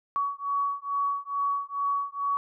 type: beating tone pair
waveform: sine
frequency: 1126 / 1128.3 Hz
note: C#6 / C#6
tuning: +27 / +30 cents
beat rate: 2.3 Hz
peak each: -29 dBFS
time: 0.16-2.37 s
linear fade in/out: 0 ms
effects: none